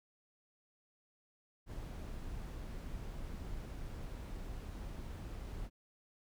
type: noise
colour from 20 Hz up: brown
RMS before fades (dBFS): -44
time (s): 1.66-5.7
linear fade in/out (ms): 50
effects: none